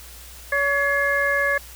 harmonic tone with a mistuned harmonic, 565 Hz, C#5, 33 cents sharp, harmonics 1 / 2 / 3 / 4, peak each -24 / -28 / -20 / -28 dBFS, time 0.52-1.58 s, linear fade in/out 5 ms, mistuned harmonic 4, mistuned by -110 cents, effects added 60 Hz sine -43 dBFS peak until 1.75 s + white hiss -43 dBFS RMS until 1.75 s

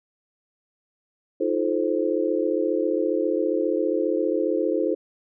sine chord, F dominant seventh, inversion third, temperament just, 314.3 / 349.2 / 436.5 / 523.8 Hz, Eb4 / F4 / A4 / C5, +18 / 0 / -14 / +2 cents, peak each -26 dBFS, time 1.4-4.95 s, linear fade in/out 10 ms, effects none

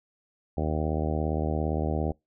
harmonic tone, 77.5 Hz, D#2, 6 cents flat, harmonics 1 / 2 / 3 / 4 / 5 / 6 / 7 / 8 / 9 / 10, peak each -29 / -32 / -34 / -35 / -36 / -37 / -37 / -38 / -39 / -39 dBFS, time 0.57-2.12 s, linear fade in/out 5 ms, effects noise-tail reverb RT60 0.2 s tail -25 dB re dry

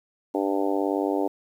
harmonic tone, 98.5 Hz, G2, 9 cents sharp, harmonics 3 / 4 / 5 / 6 / 7 / 8 / 9, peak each -26 / -28 / -30 / -32 / -33 / -34 / -35 dBFS, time 0.34-1.28 s, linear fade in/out 10 ms, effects 9-bit

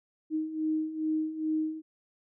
sine beating tone pair, 311.1 / 313.5 Hz, D#4 / D#4, 0 / +13 cents, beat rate 2.4 Hz, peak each -34 / -29 dBFS, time 0.3-1.82 s, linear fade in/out 50 ms, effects none

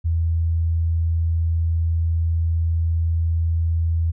sine tone, 82.6 Hz, E2, 4 cents sharp, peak -17 dBFS, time 0.04-4.12 s, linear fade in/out 20 ms, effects none

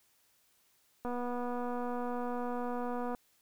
click train, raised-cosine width 1 ms, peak -25 dBFS, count 513, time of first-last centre 1.05-3.148 s, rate 244 Hz, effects white hiss -70 dBFS RMS until 3.41 s

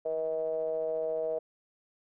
triangle ring-modulated tone, 78.7 Hz, D#2, 20 cents sharp, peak -24 dBFS, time 0.05-1.39 s, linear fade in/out 10 ms, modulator 558 Hz, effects none

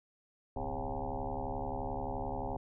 sine tone with frequency modulation, 401.7 Hz, G4, 42 cents sharp, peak -34 dBFS, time 0.56-2.57 s, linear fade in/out 5 ms, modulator 71.5 Hz, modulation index 6.7, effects none

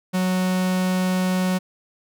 45% pulse tone, 184.5 Hz, F#3, 5 cents flat, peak -19 dBFS, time 0.13-1.59 s, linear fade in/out 20 ms, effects none

